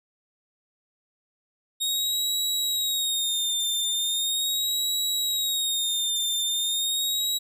sawtooth tone with vibrato, 3729 Hz, A#7, in tune, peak -21 dBFS, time 1.8-7.39 s, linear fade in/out 20 ms, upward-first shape sine, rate 0.39 Hz, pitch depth 66 cents each way, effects none

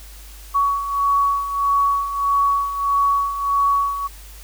sine beating tone pair, 1122 / 1123.6 Hz, C#6 / C#6, +21 / +23 cents, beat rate 1.6 Hz, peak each -23 / -17 dBFS, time 0.54-4.08 s, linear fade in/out 20 ms, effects added 50 Hz sine -38 dBFS peak until 4.43 s + white hiss -44 dBFS RMS until 4.43 s

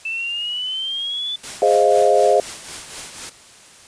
sine exponential sweep, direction up, 2640 to 3504 Hz, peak -22 dBFS, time 0.05-1.36 s, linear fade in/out 5 ms
white noise with tremolo, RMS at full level -30 dBFS, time 1.43-3.3 s, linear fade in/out 10 ms, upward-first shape triangle, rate 4 Hz, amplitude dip 60%
sine chord, F minor seventh, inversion first, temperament equal, 415.3 / 523.3 / 622.3 / 698.5 Hz, Ab4 / C5 / Eb5 / F5, 0 / 0 / 0 / 0 cents, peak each -17 dBFS, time 1.62-2.4 s, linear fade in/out 2 ms
effects white hiss -45 dBFS RMS until 3.87 s + resampled to 22050 Hz

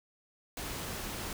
pink noise, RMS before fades -39 dBFS, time 0.57-1.33 s, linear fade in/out 2 ms, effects none

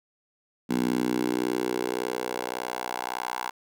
10% pulse tone with high-pass filter sweep, 61.74 Hz, B1, in tune, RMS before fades -29 dBFS, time 0.69-3.51 s, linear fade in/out 20 ms, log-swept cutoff 230 to 920 Hz, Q 2.5, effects none

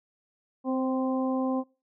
harmonic tone with a mistuned harmonic, 260 Hz, C4, 11 cents flat, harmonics 1 / 2 / 3 / 4, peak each -26 / -32 / -36 / -38 dBFS, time 0.64-1.64 s, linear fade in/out 50 ms, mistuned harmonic 2, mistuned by +17 cents, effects noise-tail reverb RT60 0.3 s tail -21 dB re dry

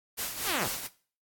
white noise with tremolo, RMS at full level -32 dBFS, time 0.17-0.88 s, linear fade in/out 20 ms, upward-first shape triangle, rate 4.3 Hz, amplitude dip 65%
5% pulse linear sweep, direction down, 466.2 to 70.2 Hz, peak -17 dBFS, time 0.44-0.69 s, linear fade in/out 50 ms
effects noise-tail reverb RT60 0.4 s tail -17 dB re dry + AAC 64 kbps

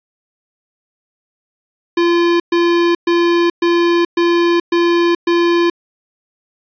square tone bursts, 343.3 Hz, F4, 30 cents flat, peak -11 dBFS, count 7, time 1.97-5.7 s, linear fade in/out 5 ms, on 430 ms, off 120 ms, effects resampled to 11025 Hz + 7-bit

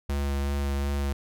square tone with vibrato, 70.2 Hz, C#2, 22 cents sharp, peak -26 dBFS, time 0.09-1.13 s, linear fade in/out 5 ms, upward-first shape sine, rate 2.7 Hz, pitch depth 14 cents each way, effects none

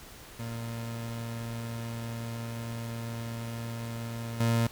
30% pulse tone with level steps, 115.8 Hz, A#2, 11 cents flat, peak -32 / -21 dBFS, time 0.39-4.67 s, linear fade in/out 5 ms, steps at 4.4 s, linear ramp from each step 5 ms, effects pink hiss -49 dBFS RMS until 4.71 s

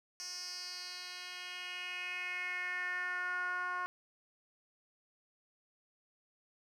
10% pulse tone with band-pass filter sweep, 360.7 Hz, F#4, 44 cents flat, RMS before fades -40 dBFS, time 0.2-3.86 s, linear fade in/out 0 ms, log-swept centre 5700 to 1200 Hz, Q 4.1, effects none

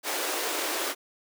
pink high-pass noise, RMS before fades -30 dBFS, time 0.03-0.95 s, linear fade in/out 50 ms, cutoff 310 Hz, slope 48 dB/octave, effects none

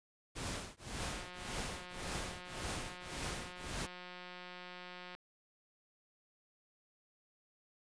pink noise with tremolo, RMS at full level -39 dBFS, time 0.35-3.87 s, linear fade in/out 20 ms, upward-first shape triangle, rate 1.8 Hz, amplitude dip 100%
click train, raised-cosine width 0.3 ms, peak -33 dBFS, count 748, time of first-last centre 1-5.15 s, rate 180 Hz
effects resampled to 22050 Hz

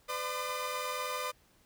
sawtooth tone cluster, 505 / 594 / 1018 / 1208 Hz, B4 / D5 / C6 / D6, +39 / +20 / -48 / +48 cents, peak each -36 / -38 / -37 / -34 dBFS, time 0.08-1.32 s, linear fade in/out 20 ms, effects pink hiss -66 dBFS RMS until 1.65 s

